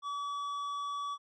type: tone with tanh clipping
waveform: triangle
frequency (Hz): 1143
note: D6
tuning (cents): -47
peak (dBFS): -36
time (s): 0.02-1.18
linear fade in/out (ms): 50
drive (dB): 13
effects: none